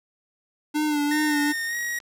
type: tone with vibrato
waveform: square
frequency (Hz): 297.5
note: D4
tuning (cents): +22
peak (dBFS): -22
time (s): 0.74-1.53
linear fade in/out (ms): 20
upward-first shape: sine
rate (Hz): 2.6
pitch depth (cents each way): 42
type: tone with pitch glide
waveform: 45% pulse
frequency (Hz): 1833 to 1899.8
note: A#6 to A#6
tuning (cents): -30 to +32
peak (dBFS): -26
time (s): 1.11-1.99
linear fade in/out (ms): 5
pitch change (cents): +62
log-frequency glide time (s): 1.66-1.76
type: click train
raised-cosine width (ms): 0.2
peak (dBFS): -30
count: 32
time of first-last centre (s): 1.4-2.002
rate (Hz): 51.5
effects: none